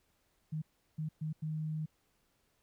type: tone bursts at uneven times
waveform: sine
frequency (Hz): 155.56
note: D#3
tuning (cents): 0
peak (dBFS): -34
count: 4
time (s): 0.52-0.62 / 0.98-1.09 / 1.21-1.33 / 1.42-1.86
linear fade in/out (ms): 10
effects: pink hiss -75 dBFS RMS until 2.62 s